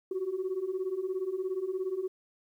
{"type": "beating tone pair", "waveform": "sine", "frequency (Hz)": [363.4, 380.4], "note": ["F#4", "F#4"], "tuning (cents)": [-31, 48], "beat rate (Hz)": 17, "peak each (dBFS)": [-34, -31], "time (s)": [0.11, 2.08], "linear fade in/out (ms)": 5, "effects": ["tanh soft clip ceiling -25 dBFS", "11-bit"]}